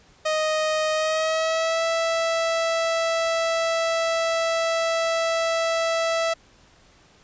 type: tone with pitch glide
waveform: sawtooth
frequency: 622.3 to 659.3 Hz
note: D#5 to E5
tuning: 0 to 0 cents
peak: -17 dBFS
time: 0.25-6.34 s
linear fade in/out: 10 ms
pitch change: +100 cents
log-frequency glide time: 0.93-1.84 s
effects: pink hiss -55 dBFS RMS until 7.23 s + resampled to 16000 Hz

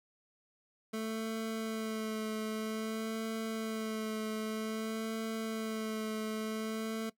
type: tone with vibrato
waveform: 25% pulse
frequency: 220 Hz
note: A3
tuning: in tune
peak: -31 dBFS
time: 0.93-7.1 s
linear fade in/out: 10 ms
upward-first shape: sine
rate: 0.52 Hz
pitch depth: 21 cents each way
effects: noise-tail reverb RT60 0.1 s tail -19 dB re dry

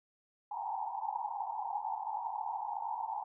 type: band-pass noise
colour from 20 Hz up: pink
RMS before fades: -38 dBFS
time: 0.51-3.24 s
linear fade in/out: 5 ms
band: 790 to 930 Hz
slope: 96 dB/octave
effects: none

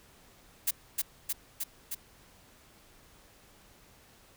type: noise with echo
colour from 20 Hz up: blue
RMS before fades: -27 dBFS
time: 0.67-0.71 s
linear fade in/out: 10 ms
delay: 310 ms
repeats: 4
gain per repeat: -2 dB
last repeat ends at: 1.95 s
effects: pink hiss -59 dBFS RMS until 4.36 s

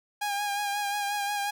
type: tone with vibrato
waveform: sawtooth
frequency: 815 Hz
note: G#5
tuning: 33 cents flat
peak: -24 dBFS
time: 0.21-1.51 s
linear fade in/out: 10 ms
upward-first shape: sine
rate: 5.6 Hz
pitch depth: 31 cents each way
effects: none

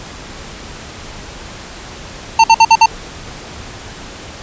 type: tone bursts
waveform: square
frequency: 902 Hz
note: A5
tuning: 43 cents sharp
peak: -4 dBFS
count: 5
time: 2.39-2.86 s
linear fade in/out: 5 ms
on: 50 ms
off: 55 ms
effects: pink hiss -31 dBFS RMS until 4.42 s + resampled to 16000 Hz

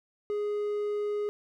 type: tone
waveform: triangle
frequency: 415.3 Hz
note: G#4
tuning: in tune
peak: -26 dBFS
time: 0.3-1.29 s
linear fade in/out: 0 ms
effects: none

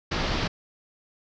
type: low-pass noise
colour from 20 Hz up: pink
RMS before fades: -27 dBFS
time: 0.11-0.48 s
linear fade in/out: 10 ms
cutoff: 5400 Hz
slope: 48 dB/octave
effects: none

